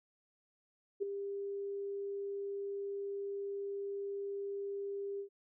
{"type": "tone with ADSR envelope", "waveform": "sine", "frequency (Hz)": 399.2, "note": "G4", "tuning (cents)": 32, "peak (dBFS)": -29, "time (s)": [1, 5.29], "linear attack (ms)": 26, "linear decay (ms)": 7, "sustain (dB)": -8, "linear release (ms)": 94, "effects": []}